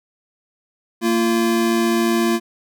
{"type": "tone pair together", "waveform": "square", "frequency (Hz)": [229.4, 343.4], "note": ["A#3", "F4"], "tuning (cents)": [-28, -29], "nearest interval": "perfect fifth", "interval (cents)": 699, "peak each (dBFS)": -19, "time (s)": [1.01, 2.4], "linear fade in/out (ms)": 50, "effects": []}